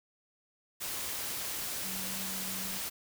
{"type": "tone in noise", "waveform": "sine", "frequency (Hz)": 190, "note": "F#3", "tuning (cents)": 46, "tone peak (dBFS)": -44, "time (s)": [1.84, 2.79], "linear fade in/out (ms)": 20, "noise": "white", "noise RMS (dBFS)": -37, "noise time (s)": [0.8, 2.9], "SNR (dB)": -10, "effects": []}